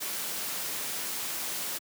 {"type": "noise", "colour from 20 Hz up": "white", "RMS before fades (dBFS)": -34, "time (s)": [0, 1.79], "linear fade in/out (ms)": 20, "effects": ["high-pass 150 Hz 12 dB/octave"]}